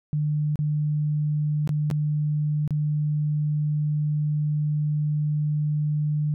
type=tone with dropouts; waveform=sine; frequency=150 Hz; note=D3; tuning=37 cents sharp; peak=-21 dBFS; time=0.13-6.34 s; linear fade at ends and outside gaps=0 ms; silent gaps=0.557-0.59 / 1.675-1.692 / 1.902-1.912 / 2.677-2.707 s; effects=none